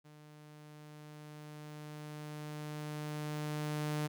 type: tone with level ramp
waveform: sawtooth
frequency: 150.6 Hz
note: D3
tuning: 44 cents sharp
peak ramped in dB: -51 to -29 dBFS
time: 0.04-4.08 s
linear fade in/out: 20 ms
effects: none